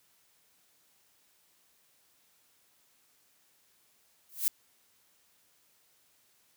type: noise with exponential growth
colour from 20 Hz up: violet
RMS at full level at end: -23 dBFS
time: 4.29-4.48 s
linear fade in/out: 0 ms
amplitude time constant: 41 ms
effects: white hiss -68 dBFS RMS until 6.56 s + high-pass 60 Hz 12 dB/octave